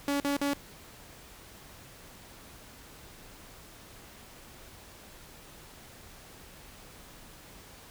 sawtooth tone bursts, 283.3 Hz, C#4, 38 cents sharp, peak -23 dBFS, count 3, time 0.08-0.534 s, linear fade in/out 0 ms, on 120 ms, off 47 ms, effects pink hiss -51 dBFS RMS until 7.9 s

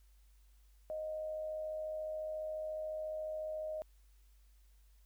sine tone with amplitude modulation, 622.3 Hz, D#5, in tune, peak -36 dBFS, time 0.9-3.82 s, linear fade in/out 0 ms, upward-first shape sine, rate 94.2 Hz, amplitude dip 35%, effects added 50 Hz sine -61 dBFS peak until 5.05 s + white hiss -75 dBFS RMS until 5.05 s

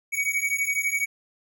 square beating tone pair, 2245 / 2257 Hz, C#7 / C#7, +21 / +31 cents, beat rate 12 Hz, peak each -27 dBFS, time 0.12-1.06 s, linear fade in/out 20 ms, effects none

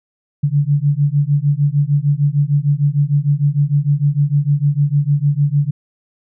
sine beating tone pair, 141.1 / 147.7 Hz, C#3 / D3, +31 / +10 cents, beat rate 6.6 Hz, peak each -15 dBFS, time 0.43-5.71 s, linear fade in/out 10 ms, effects none

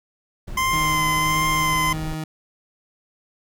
brown noise, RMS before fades -32 dBFS, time 0.47-2.15 s, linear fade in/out 10 ms
25% pulse tone with vibrato, 1039 Hz, C6, 12 cents flat, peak -15 dBFS, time 0.57-1.93 s, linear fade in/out 5 ms, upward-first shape sine, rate 1.4 Hz, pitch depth 21 cents each way
30% pulse tone with pitch glide, 155.56 to 156.82 Hz, D#3 to D#3, 0 to +14 cents, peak -24 dBFS, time 0.73-2.24 s, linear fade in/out 2 ms, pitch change +14 cents, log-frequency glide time 0.91-1.96 s
effects none

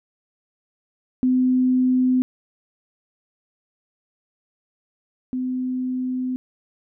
sine tone pair in turn, 254.8 / 254.8 Hz, C4 / C4, -46 / -46 cents, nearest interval unison, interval 0 cents, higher neither, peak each -15 / -22 dBFS, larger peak first, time 1.23-2.22 / 5.33-6.36 s, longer second, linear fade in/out 0 ms, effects none

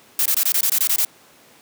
blue noise bursts, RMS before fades -18 dBFS, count 10, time 0.19-1.049 s, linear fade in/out 2 ms, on 67 ms, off 21 ms, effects pink hiss -50 dBFS RMS until 1.61 s + high-pass 200 Hz 12 dB/octave

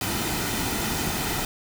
pink noise with comb filter, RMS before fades -27 dBFS, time 0.01-1.45 s, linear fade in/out 2 ms, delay 1.8 ms, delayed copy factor -0.5, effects none

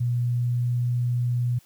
sine tone with pitch glide, 121.1 to 121.94 Hz, B2 to B2, -34 to -22 cents, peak -21 dBFS, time 0-1.59 s, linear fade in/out 10 ms, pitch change +12 cents, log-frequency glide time 0.13-0.83 s, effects white hiss -58 dBFS RMS until 1.65 s

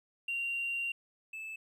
triangle tone pair in turn, 2765 / 2624 Hz, F7 / E7, -18 / -9 cents, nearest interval minor second, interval 91 cents, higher first, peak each -29 / -38 dBFS, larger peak first, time 0.28-0.92 / 1.33-1.56 s, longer first, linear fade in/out 5 ms, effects tanh soft clip ceiling -29 dBFS

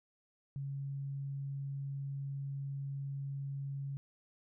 sine tone, 138.59 Hz, C#3, in tune, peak -37 dBFS, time 0.56-3.97 s, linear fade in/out 0 ms, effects none

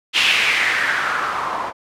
blue noise with low-pass filter sweep, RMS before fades -19 dBFS, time 0.13-1.73 s, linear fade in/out 50 ms, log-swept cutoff 3000 to 890 Hz, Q 3.4, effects none

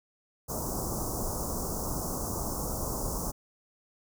pink band-stop noise, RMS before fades -33 dBFS, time 0.48-3.32 s, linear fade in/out 20 ms, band 1200 to 5500 Hz, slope 48 dB/octave, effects none

